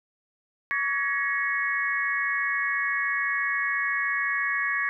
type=tone cluster; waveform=sine; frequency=1134 / 1671 / 1905 / 2196 Hz; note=C#6 / G#6 / A#6 / C#7; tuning=+39 / +10 / +37 / -17 cents; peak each=-32 / -28 / -28 / -31 dBFS; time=0.71-4.89 s; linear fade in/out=0 ms; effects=none